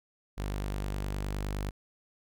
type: tone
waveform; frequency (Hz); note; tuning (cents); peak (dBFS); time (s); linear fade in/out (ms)
sawtooth; 49.69; G1; +24; -28; 0.37-1.71; 20
effects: none